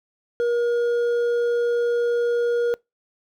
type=tone with hard clipping; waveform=triangle; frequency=475.8 Hz; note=A#4; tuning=35 cents sharp; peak=-20 dBFS; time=0.4-2.74 s; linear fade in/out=0 ms; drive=8 dB; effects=noise-tail reverb RT60 0.2 s tail -25 dB re dry